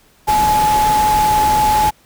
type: tone in noise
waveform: sine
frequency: 850 Hz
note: G#5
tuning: 40 cents sharp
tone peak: -11 dBFS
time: 0.27-1.91 s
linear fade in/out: 20 ms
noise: pink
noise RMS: -22 dBFS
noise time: 0.27-1.91 s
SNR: +8 dB
effects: pink hiss -52 dBFS RMS until 2.05 s